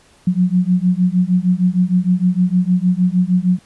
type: beating tone pair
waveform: sine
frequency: 178 / 184.5 Hz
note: F3 / F#3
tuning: +33 / -5 cents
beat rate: 6.5 Hz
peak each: -15 dBFS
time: 0.27-3.59 s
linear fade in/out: 5 ms
effects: pink hiss -51 dBFS RMS until 3.65 s + resampled to 24000 Hz